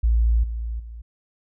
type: tone with level steps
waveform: sine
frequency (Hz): 56.9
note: A#1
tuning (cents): -41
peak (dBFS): -15 / -25 / -34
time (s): 0.03-1.02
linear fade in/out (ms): 10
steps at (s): 0.43 / 0.79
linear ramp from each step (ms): 10
effects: none

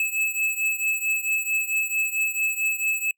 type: beating tone pair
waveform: square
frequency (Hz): 2600 / 2604.5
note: E7 / E7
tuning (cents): -24 / -21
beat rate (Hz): 4.5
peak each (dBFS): -25 / -28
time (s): 0-3.11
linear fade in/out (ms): 2
effects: noise-tail reverb RT60 0.1 s tail -26 dB re dry

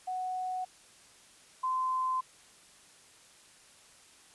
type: tone pair in turn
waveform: sine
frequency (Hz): 740 / 1032.1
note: F#5 / C6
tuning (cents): 0 / -24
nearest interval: tritone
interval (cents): 576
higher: second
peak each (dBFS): -32 / -28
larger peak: second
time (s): 0.07-0.65 / 1.63-2.21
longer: neither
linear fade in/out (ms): 10
effects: white hiss -58 dBFS RMS until 4.34 s + resampled to 24000 Hz

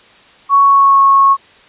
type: tone with pitch glide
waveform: sine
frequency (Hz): 1114 to 1098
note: C#6 to C#6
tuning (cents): +8 to -17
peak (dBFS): -5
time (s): 0.49-1.37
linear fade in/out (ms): 50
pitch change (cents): -25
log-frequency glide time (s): 0.62-1
effects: white hiss -44 dBFS RMS until 1.68 s + resampled to 8000 Hz

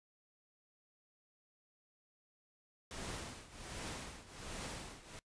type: noise with tremolo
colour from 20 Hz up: pink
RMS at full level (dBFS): -43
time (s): 2.91-5.19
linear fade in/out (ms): 0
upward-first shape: triangle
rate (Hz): 1.3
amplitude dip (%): 85
effects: noise-tail reverb RT60 0.1 s tail -23 dB re dry + resampled to 22050 Hz

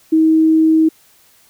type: tone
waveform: sine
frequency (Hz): 318.3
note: D#4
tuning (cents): +39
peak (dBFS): -8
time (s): 0.12-0.89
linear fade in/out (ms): 10
effects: white hiss -51 dBFS RMS until 1.49 s

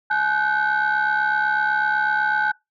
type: tone cluster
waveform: sine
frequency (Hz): 850 / 1480 / 1548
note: G#5 / F#6 / G6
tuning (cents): +40 / 0 / -22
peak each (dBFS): -21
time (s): 0.1-2.52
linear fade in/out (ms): 10
effects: noise-tail reverb RT60 0.2 s tail -25 dB re dry + tanh soft clip ceiling -13 dBFS

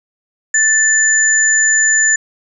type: tone pair together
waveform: sine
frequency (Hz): 1760 / 7040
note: A6 / A8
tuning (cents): 0 / 0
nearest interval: 2 octaves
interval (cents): 2400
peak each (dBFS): -12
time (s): 0.54-2.16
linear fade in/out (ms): 5
effects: none

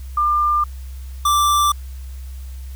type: tone pair in turn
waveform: sine / square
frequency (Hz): 1197 / 1173.7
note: D6 / D6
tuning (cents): +33 / -1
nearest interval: unison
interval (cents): 34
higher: first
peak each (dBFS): -14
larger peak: neither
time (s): 0.17-0.64 / 1.25-1.72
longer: neither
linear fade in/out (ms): 5
effects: added 65 Hz sine -29 dBFS peak until 2.75 s + white hiss -49 dBFS RMS until 2.75 s

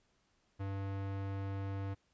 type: tone with low-pass filter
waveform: square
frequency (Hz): 98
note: G2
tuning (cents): 0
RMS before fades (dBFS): -39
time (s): 0.59-1.95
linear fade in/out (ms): 20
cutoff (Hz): 2200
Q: 0.59
effects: pink hiss -75 dBFS RMS until 2.13 s + resampled to 16000 Hz

